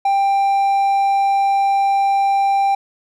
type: tone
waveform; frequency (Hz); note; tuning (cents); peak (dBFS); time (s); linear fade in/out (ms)
triangle; 790; G5; +13; -11; 0.05-2.75; 5
effects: none